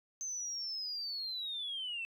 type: linear sweep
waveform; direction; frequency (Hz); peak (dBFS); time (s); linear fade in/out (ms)
sine; down; 6270 to 2629; -36; 0.21-2.05; 0
effects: tanh soft clip ceiling -32 dBFS